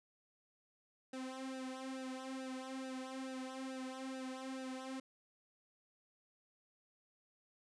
sawtooth tone with flanger, 261.6 Hz, C4, in tune, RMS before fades -45 dBFS, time 1.13-5 s, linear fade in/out 5 ms, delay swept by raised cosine 0.9 to 3.4 ms, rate 2.3 Hz, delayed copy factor -0.95, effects resampled to 22050 Hz

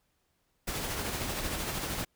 pink noise with tremolo, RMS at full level -33 dBFS, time 0.67-2.05 s, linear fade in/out 10 ms, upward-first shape sine, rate 13 Hz, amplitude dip 35%, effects pink hiss -75 dBFS RMS until 2.15 s

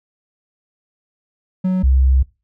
triangle / sine tone pair in turn, 185.3 / 65.67 Hz, F#3 / C2, +3 / +7 cents, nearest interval octave + tritone, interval 1796 cents, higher first, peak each -12 / -10 dBFS, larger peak second, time 1.64-1.83 / 1.83-2.23 s, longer second, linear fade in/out 10 ms, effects noise-tail reverb RT60 0.3 s tail -22 dB re dry

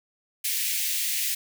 white high-pass noise, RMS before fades -27 dBFS, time 0.44-1.35 s, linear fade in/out 10 ms, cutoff 1900 Hz, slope 48 dB/octave, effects none

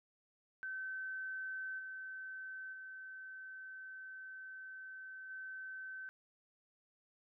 sine tone with level steps, 1535 Hz, G6, 37 cents flat, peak -40 / -44 / -47 / -44 dBFS, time 0.63-6.09 s, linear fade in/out 0 ms, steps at 1.78 / 2.72 / 5.29 s, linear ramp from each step 20 ms, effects none

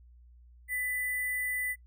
sine tone with sample-and-hold, 1994 Hz, B6, 16 cents sharp, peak -30 dBFS, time 0.68-1.76 s, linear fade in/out 50 ms, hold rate 11025 Hz, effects noise-tail reverb RT60 0.1 s tail -22 dB re dry + added 60 Hz sine -53 dBFS peak until 1.86 s

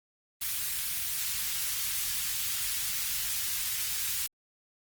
white band-stop noise, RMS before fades -32 dBFS, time 0.41-4.27 s, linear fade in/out 10 ms, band 100 to 1800 Hz, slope 12 dB/octave, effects Opus 24 kbps

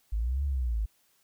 sine linear two-way sweep, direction up then down, 50.5 to 72 to 50.5 Hz, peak -26 dBFS, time 0.12-0.86 s, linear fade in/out 10 ms, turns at 0.44 s, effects white hiss -68 dBFS RMS until 1.23 s

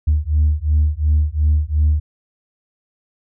sine beating tone pair, 74.4 / 77.2 Hz, D2 / D#2, +23 / -13 cents, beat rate 2.8 Hz, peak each -15 dBFS, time 0.07-2 s, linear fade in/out 10 ms, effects tanh soft clip ceiling -8 dBFS

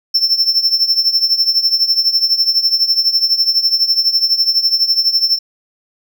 triangle tone with tremolo, 5360 Hz, E8, 28 cents sharp, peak -6 dBFS, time 0.14-5.39 s, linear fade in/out 10 ms, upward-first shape triangle, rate 12 Hz, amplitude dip 85%, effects none

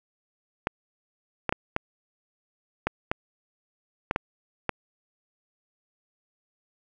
clicks, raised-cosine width 0.5 ms, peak -9 dBFS, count 9, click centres 0.671 / 1.493 / 1.525 / 1.764 / 2.87 / 3.115 / 4.111 / 4.161 / 4.693 s, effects none

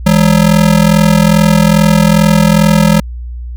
square ring-modulated tone, 185 Hz, F#3, in tune, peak -3 dBFS, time 0.06-3 s, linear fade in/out 5 ms, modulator 21.2 Hz, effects added 60 Hz sine -20 dBFS peak until 3.56 s

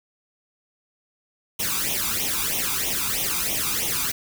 white noise with flanger, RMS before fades -25 dBFS, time 1.59-4.12 s, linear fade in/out 10 ms, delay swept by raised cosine 0.32 to 0.85 ms, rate 3.1 Hz, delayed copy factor +0.8, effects none

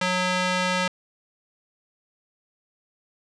square tone with band-pass filter, 182.7 Hz, F#3, 22 cents flat, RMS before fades -24 dBFS, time 0.01-0.88 s, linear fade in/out 5 ms, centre 2300 Hz, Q 0.59, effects resampled to 22050 Hz + 8-bit

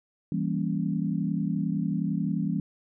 sine chord, E diminished seventh, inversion none, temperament equal, 164.81 / 196 / 233.1 / 277.2 Hz, E3 / G3 / Bb3 / Db4, 0 / 0 / 0 / 0 cents, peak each -29 / -29 / -33 / -33 dBFS, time 0.32-2.6 s, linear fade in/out 2 ms, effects none

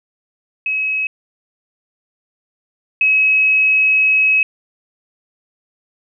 sine tone pair in turn, 2560 / 2560 Hz, D#7 / D#7, +49 / +49 cents, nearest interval unison, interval 0 cents, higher neither, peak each -16 / -10 dBFS, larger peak second, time 0.66-1.07 / 3.01-4.43 s, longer second, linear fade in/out 2 ms, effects none

